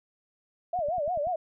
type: tone with vibrato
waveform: sine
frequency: 650 Hz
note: E5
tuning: 24 cents flat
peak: -26 dBFS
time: 0.73-1.36 s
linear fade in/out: 5 ms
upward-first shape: sine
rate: 5.7 Hz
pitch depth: 220 cents each way
type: click train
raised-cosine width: 5 ms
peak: -34 dBFS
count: 6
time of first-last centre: 0.79-1.271 s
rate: 10.4 Hz
effects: none